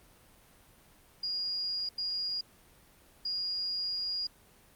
sine tone bursts at uneven times, 4856 Hz, D#8, 43 cents flat, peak -31 dBFS, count 3, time 1.23-1.89 / 1.98-2.41 / 3.25-4.27 s, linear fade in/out 5 ms, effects pink hiss -60 dBFS RMS until 4.75 s + Opus 32 kbps

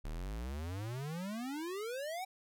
square exponential sweep, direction up, 35.27 to 778 Hz, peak -39 dBFS, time 0.04-2.25 s, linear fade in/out 10 ms, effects none

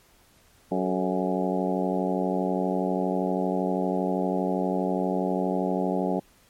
harmonic tone with a mistuned harmonic, 92.5 Hz, F#2, in tune, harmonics 2 / 3 / 4 / 5 / 6 / 7 / 8 / 9, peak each -28 / -30 / -31 / -32 / -33 / -33 / -34 / -35 dBFS, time 0.71-6.2 s, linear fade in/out 10 ms, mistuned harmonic 5, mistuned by -75 cents, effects pink hiss -59 dBFS RMS until 6.49 s + MP3 64 kbps

